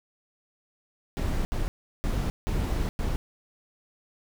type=noise bursts at uneven times; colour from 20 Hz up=brown; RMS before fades=-27 dBFS; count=5; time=1.17-1.45 / 1.52-1.68 / 2.04-2.3 / 2.47-2.89 / 2.99-3.16 s; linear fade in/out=0 ms; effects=none